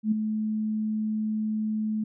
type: tone with ADSR envelope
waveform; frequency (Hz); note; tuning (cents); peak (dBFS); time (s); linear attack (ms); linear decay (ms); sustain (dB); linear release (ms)
sine; 215.9; A3; -33; -18; 0.03-2.04; 88; 8; -7; 6
effects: none